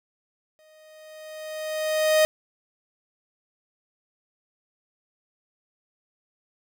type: tone with exponential growth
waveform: 45% pulse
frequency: 622.3 Hz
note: D#5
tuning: in tune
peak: -15 dBFS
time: 0.59-2.25 s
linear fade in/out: 0 ms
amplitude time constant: 360 ms
effects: none